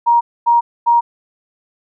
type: tone bursts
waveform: sine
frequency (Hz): 943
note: A#5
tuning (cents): +20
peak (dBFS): -8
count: 3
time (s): 0.06-1.01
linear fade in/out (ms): 20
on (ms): 150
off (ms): 250
effects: none